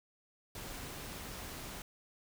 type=noise; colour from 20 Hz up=pink; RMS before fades=-45 dBFS; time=0.55-1.82 s; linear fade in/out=2 ms; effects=none